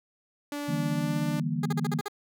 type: tone with pitch glide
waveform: sawtooth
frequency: 290 to 295.9 Hz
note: D4 to D4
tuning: -22 to +13 cents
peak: -28 dBFS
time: 0.52-1.4 s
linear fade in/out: 2 ms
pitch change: +35 cents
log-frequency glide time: 0.8-1.19 s
type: chord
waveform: sine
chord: E half-diminished seventh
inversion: third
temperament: just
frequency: 148.33 / 164.81 / 197.78 / 237.3 Hz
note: D3 / E3 / G3 / Bb3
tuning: +18 / 0 / +16 / +31 cents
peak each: -31 / -31 / -36 / -32 dBFS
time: 0.68-2.01 s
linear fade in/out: 10 ms
type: tone bursts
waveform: 15% pulse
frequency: 410 Hz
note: G#4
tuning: 22 cents flat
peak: -24 dBFS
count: 7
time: 1.63-2.083 s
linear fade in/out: 5 ms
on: 27 ms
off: 44 ms
effects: none